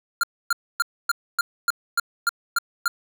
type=tone bursts; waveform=square; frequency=1396.9 Hz; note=F6; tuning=in tune; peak=-18 dBFS; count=10; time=0.21-2.88 s; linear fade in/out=2 ms; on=24 ms; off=270 ms; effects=none